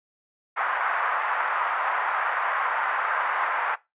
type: band-pass noise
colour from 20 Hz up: pink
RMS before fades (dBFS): -26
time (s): 0.56-3.76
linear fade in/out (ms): 20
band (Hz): 870 to 1700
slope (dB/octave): 24
effects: noise-tail reverb RT60 0.2 s tail -18 dB re dry + resampled to 8000 Hz